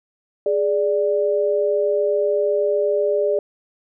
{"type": "tone pair together", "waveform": "sine", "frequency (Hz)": [415.3, 587.3], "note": ["G#4", "D5"], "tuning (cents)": [0, 0], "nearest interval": "tritone", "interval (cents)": 600, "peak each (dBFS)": -19, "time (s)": [0.46, 3.39], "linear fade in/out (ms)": 2, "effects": []}